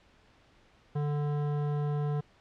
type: tone with hard clipping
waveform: triangle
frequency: 146.83 Hz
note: D3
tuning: in tune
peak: -30 dBFS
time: 0.95-2.21 s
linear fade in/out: 10 ms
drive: 18 dB
effects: pink hiss -62 dBFS RMS until 2.4 s + low-pass 4000 Hz 12 dB/octave